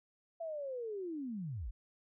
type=linear sweep; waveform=sine; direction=down; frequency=676 to 37.69 Hz; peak=-38 dBFS; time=0.4-1.71 s; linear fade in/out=10 ms; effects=none